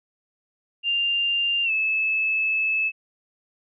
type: tone with pitch glide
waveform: sine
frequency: 2794 to 2607 Hz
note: F7 to E7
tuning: 0 to -20 cents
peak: -20 dBFS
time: 0.83-2.92 s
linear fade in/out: 50 ms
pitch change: -120 cents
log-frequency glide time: 1.64-1.71 s
effects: none